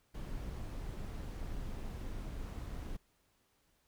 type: noise with amplitude modulation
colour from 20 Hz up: brown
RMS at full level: -40 dBFS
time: 0.14-2.97 s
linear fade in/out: 10 ms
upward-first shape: sine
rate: 237 Hz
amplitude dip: 35%
effects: pink hiss -74 dBFS RMS until 3.87 s